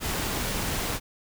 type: noise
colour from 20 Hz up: pink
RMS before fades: -29 dBFS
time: 0-1 s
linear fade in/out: 50 ms
effects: none